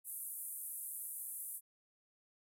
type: band-pass noise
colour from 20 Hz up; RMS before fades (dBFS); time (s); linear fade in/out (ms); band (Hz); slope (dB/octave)
pink; -45; 0.04-1.61; 50; 9300 to 14000; 48
effects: none